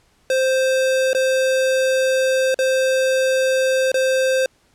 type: tone with dropouts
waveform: square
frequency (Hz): 523.3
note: C5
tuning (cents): 0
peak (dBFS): -16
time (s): 0.3-4.46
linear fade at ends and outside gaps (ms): 2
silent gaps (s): 1.132-1.148 / 2.544-2.589 / 3.918-3.942
effects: pink hiss -59 dBFS RMS until 4.74 s + low-pass 10000 Hz 12 dB/octave